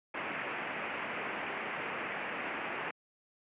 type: low-pass noise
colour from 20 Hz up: white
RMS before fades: -38 dBFS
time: 0.14-2.91 s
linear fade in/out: 5 ms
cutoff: 2600 Hz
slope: 48 dB/octave
effects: high-pass 200 Hz 12 dB/octave + resampled to 8000 Hz